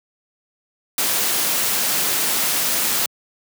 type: noise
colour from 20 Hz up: white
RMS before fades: -20 dBFS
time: 0.98-3.06 s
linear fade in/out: 2 ms
effects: high-pass 150 Hz 12 dB/octave